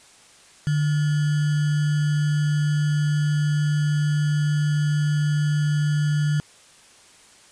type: tone with sample-and-hold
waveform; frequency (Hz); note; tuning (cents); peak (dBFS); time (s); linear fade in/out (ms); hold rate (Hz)
sine; 148.9; D3; +24; -18; 0.67-6.4; 0; 1575
effects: white hiss -51 dBFS RMS until 7.51 s + resampled to 22050 Hz